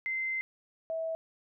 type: tone pair in turn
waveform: sine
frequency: 2074 / 649.9 Hz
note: C7 / E5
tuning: -16 / -25 cents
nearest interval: octave + minor sixth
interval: 2009 cents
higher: first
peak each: -30 / -31 dBFS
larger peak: first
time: 0.06-0.41 / 0.9-1.15 s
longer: first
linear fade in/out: 0 ms
effects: none